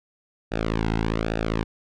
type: tone with flanger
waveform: sawtooth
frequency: 55 Hz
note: A1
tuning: in tune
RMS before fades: -25 dBFS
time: 0.51-1.64 s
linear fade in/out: 20 ms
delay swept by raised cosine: 0.94 to 1.73 ms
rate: 1.2 Hz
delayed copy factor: -0.85
effects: low-pass 4000 Hz 12 dB/octave